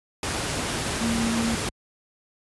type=tone in noise; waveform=sine; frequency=229.5 Hz; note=A#3; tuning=27 cents flat; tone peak=-23 dBFS; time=1.01-1.55 s; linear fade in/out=2 ms; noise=pink; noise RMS=-27 dBFS; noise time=0.23-1.69 s; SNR=+1 dB; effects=high-pass 60 Hz 12 dB/octave + resampled to 24000 Hz